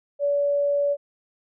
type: tone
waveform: sine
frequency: 572 Hz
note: D5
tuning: 46 cents flat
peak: -19 dBFS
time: 0.19-0.97 s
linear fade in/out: 50 ms
effects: none